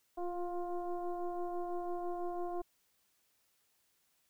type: tone with frequency modulation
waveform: sine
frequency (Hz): 350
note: F4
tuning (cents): +4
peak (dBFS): -35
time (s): 0.17-2.62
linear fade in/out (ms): 10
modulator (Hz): 353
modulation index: 1.3
effects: white hiss -75 dBFS RMS until 4.29 s